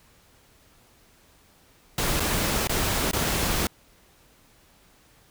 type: noise with dropouts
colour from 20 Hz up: pink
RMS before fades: -25 dBFS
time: 1.98-3.67 s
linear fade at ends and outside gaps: 2 ms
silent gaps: 2.198-2.203 / 2.673-2.694 / 3.113-3.132 s
effects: pink hiss -58 dBFS RMS until 5.3 s